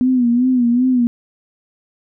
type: tone with vibrato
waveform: sine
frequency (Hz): 246.9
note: B3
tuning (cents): 0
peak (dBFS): -11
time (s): 0.01-1.07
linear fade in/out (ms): 0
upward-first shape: sine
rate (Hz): 2.6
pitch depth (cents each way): 81
effects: none